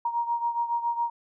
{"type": "beating tone pair", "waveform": "sine", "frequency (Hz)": [939, 946.2], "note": ["A#5", "A#5"], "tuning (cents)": [12, 26], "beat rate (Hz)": 7.2, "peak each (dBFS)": [-26, -31], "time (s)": [0.05, 1.1], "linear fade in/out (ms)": 5, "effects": []}